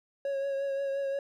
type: tone with vibrato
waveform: triangle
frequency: 551 Hz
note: C#5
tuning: 11 cents flat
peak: -27 dBFS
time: 0.25-1.19 s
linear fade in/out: 2 ms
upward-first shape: triangle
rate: 5.7 Hz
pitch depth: 27 cents each way
effects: none